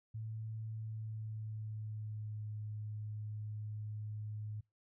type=tone with pitch glide; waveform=sine; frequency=110.3 to 106.42 Hz; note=A2 to G#2; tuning=+5 to +43 cents; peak=-40 dBFS; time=0.14-4.61 s; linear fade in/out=10 ms; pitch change=-62 cents; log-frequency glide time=0.73-2.48 s; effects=noise-tail reverb RT60 0.2 s tail -25 dB re dry